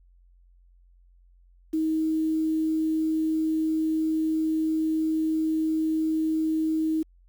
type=tone with quantisation; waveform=sine; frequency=316.5 Hz; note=D#4; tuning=30 cents sharp; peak=-22 dBFS; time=1.73-7.03 s; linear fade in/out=10 ms; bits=8; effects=added 44 Hz sine -54 dBFS peak until 7.28 s